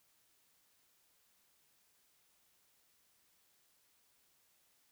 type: silence
effects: white hiss -73 dBFS RMS until 4.91 s